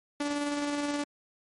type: tone with tremolo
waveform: sawtooth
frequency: 290 Hz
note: D4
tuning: 22 cents flat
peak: -24 dBFS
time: 0.2-1.04 s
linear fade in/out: 5 ms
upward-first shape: square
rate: 19 Hz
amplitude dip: 25%
effects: MP3 48 kbps